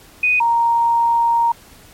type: tone pair in turn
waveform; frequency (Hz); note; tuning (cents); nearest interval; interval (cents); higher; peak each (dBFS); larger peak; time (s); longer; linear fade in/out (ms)
sine; 2489 / 932.3; D#7 / A#5; 0 / 0; octave + perfect fourth; 1700; first; -12; neither; 0.23-0.4 / 0.4-1.52; second; 5
effects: pink hiss -45 dBFS RMS until 1.93 s + MP3 64 kbps